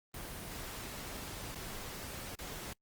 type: noise with dropouts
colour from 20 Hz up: pink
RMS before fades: -44 dBFS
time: 0.14-2.73 s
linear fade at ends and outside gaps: 2 ms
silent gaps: 1.547-1.556 / 2.353-2.388 s
effects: noise-tail reverb RT60 0.1 s tail -26 dB re dry + Opus 24 kbps